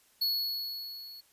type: tone with level ramp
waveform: square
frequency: 4374 Hz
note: C#8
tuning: 24 cents flat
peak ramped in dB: -26 to -46 dBFS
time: 0.21-1.21 s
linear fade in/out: 10 ms
effects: white hiss -65 dBFS RMS until 1.32 s + resampled to 32000 Hz